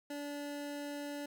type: tone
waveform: 25% pulse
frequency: 288.9 Hz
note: D4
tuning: 28 cents flat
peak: -36 dBFS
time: 0.1-1.26 s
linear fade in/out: 5 ms
effects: none